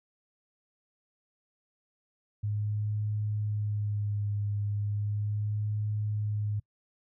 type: tone with vibrato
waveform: sine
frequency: 104.2 Hz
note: G#2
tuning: 6 cents sharp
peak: -28 dBFS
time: 2.43-6.6 s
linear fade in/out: 10 ms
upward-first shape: sine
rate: 0.36 Hz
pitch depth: 24 cents each way
effects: noise-tail reverb RT60 0.1 s tail -25 dB re dry